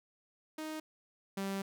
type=tone pair in turn; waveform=sawtooth; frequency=311.7 / 195.45 Hz; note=D#4 / G3; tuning=+3 / -5 cents; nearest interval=minor sixth; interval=808 cents; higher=first; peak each=-35 / -31 dBFS; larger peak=second; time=0.58-0.8 / 1.37-1.62 s; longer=second; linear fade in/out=5 ms; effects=none